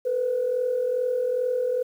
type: tone pair together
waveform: sine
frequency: 459.5 / 501.9 Hz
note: A#4 / B4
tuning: -25 / +28 cents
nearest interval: major second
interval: 153 cents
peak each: -29 / -22 dBFS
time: 0.05-1.83 s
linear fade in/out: 10 ms
effects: tanh soft clip ceiling -15 dBFS + 9-bit